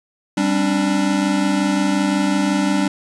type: chord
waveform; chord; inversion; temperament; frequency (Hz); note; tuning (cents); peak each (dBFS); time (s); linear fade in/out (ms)
square; G suspended fourth; none; equal with one note detuned; 196 / 268.1 / 293.7; G3 / C4 / D4; 0 / +42 / 0; -20 / -24 / -20; 0.37-2.88; 5
effects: resampled to 22050 Hz + 9-bit